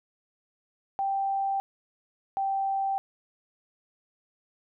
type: tone pair in turn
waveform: sine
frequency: 784 / 780.9 Hz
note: G5 / G5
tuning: 0 / -7 cents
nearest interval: unison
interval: 7 cents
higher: first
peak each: -25 dBFS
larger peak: neither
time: 0.99-1.6 / 2.37-2.98 s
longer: neither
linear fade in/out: 0 ms
effects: none